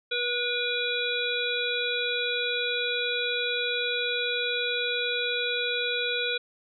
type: harmonic tone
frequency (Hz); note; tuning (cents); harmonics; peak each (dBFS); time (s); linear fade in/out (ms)
485.5; B4; -30; 1 / 3 / 5 / 7 / 8; -32 / -32 / -32 / -32 / -32; 0.11-6.38; 10
effects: none